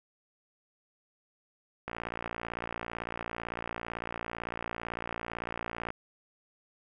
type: click train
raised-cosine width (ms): 0.5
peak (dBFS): -20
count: 234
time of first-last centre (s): 1.88-5.904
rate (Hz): 57.9
effects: none

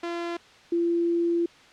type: tone pair in turn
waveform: sawtooth / sine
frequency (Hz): 342.1 / 340.8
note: F4 / F4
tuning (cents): -36 / -42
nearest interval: unison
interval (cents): 6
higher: first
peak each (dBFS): -25 / -21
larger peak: second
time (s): 0.03-0.37 / 0.72-1.46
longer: second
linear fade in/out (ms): 5
effects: white hiss -52 dBFS RMS until 1.72 s + low-pass 4000 Hz 12 dB/octave

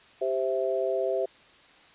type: chord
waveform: sine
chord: C major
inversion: second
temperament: equal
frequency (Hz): 392 / 523.3 / 659.3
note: G4 / C5 / E5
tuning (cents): 0 / 0 / 0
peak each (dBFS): -29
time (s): 0.21-1.26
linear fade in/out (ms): 10
effects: white hiss -55 dBFS RMS until 1.94 s + resampled to 8000 Hz

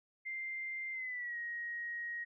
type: tone with pitch glide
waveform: sine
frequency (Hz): 2093 to 1886.3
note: C7 to A#6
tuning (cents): 0 to +20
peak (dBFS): -38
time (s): 0.25-2.25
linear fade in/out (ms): 20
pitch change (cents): -180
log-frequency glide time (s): 0.92-1.37
effects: none

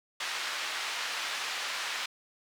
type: band-pass noise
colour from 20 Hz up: pink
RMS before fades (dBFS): -35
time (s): 0.2-2.06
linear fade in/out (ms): 5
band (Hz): 1300 to 4900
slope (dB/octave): 12
effects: none

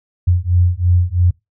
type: beating tone pair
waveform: sine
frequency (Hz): 87.31 / 90.31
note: F2 / F#2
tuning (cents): 0 / -41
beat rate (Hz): 3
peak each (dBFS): -14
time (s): 0.27-1.31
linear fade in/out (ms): 10
effects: noise-tail reverb RT60 0.2 s tail -24 dB re dry

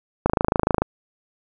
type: click train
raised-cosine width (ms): 1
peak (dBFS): -3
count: 16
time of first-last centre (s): 0.26-0.82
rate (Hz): 26.8
effects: none

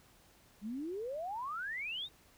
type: exponential sweep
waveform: sine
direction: up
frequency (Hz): 196 to 3842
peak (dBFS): -37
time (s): 0.61-2.09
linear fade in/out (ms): 50
effects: pink hiss -64 dBFS RMS until 2.37 s

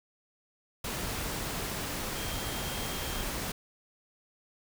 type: tone in noise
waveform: sine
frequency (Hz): 3206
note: G7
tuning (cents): +38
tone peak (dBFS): -44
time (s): 2.15-3.23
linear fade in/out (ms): 5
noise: pink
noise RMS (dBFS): -35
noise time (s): 0.84-3.52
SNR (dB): -12
effects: none

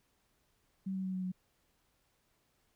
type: tone with pitch steps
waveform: sine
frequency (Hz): 191.2 / 189.33 / 187.48 / 185.65 / 183.84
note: G3 / F#3 / F#3 / F#3 / F#3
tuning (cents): -43 / +40 / +23 / +6 / -11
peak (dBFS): -34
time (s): 0.86-1.32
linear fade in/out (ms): 10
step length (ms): 92
effects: pink hiss -75 dBFS RMS until 2.75 s

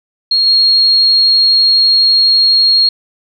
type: tone with level steps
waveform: sine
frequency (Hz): 4272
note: C8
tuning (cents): +35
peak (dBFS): -8 / -6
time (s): 0.31-2.89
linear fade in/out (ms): 5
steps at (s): 0.46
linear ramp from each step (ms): 10
effects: none

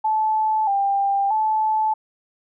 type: tone with vibrato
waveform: sine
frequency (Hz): 830.6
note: G#5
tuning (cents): 0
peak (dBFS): -17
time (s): 0.04-1.94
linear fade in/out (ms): 10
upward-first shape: square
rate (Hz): 0.79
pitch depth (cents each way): 78
effects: none

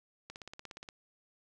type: click train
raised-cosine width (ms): 0.2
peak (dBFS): -28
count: 11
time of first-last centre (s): 0.3-0.888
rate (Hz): 17
effects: none

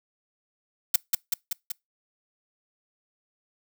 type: noise with echo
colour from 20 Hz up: blue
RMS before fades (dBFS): -18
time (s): 0.94-0.96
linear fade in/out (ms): 5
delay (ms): 190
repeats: 4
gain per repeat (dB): -3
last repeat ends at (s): 1.72
effects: noise-tail reverb RT60 0.2 s tail -26 dB re dry

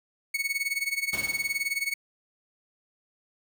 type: tone with tremolo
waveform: 40% pulse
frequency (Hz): 2217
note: C#7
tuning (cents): 0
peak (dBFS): -23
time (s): 0.34-1.94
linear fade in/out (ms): 5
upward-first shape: sine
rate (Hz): 19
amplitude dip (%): 85
type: noise with exponential decay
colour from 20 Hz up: pink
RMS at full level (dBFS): -35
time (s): 1.13-1.92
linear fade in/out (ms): 1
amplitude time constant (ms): 170
effects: high-pass 80 Hz 12 dB/octave

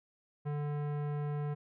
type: tone with tanh clipping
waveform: sine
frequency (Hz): 146.83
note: D3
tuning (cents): 0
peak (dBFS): -35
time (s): 0.45-1.55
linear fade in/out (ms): 20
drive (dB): 18
effects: none

